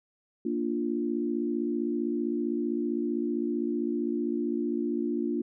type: chord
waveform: sine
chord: Bb major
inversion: none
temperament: equal with one note detuned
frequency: 233.8 / 293.7 / 349.2 Hz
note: Bb3 / D4 / F4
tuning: +5 / 0 / 0 cents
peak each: -31 dBFS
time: 0.45-5.42 s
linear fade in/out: 5 ms
effects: none